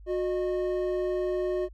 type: tone pair together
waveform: triangle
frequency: 363.7 / 612 Hz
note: F#4 / D#5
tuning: -30 / -29 cents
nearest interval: major sixth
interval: 901 cents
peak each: -25 / -30 dBFS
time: 0.06-1.69 s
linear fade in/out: 50 ms
effects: added 50 Hz sine -45 dBFS peak until 1.73 s